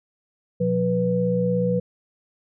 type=tone cluster; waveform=sine; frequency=122.2 / 179 / 491.4 Hz; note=B2 / F3 / B4; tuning=-18 / +43 / -9 cents; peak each=-28 / -22 / -22 dBFS; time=0.6-1.8 s; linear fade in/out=10 ms; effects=none